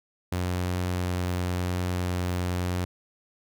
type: tone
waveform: sawtooth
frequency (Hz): 89.9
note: F#2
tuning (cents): -49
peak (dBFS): -22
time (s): 0.32-2.85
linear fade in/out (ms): 5
effects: none